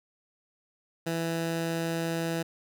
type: tone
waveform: 15% pulse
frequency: 165.6 Hz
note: E3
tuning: 8 cents sharp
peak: -22 dBFS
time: 1.06-2.43 s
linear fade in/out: 10 ms
effects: none